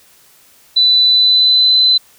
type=tone with pitch glide; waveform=sine; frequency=3987 to 4031 Hz; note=B7 to B7; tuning=+16 to +35 cents; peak=-7 dBFS; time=0.76-1.98 s; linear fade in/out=10 ms; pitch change=+19 cents; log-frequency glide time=1.06-1.76 s; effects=white hiss -48 dBFS RMS until 2.18 s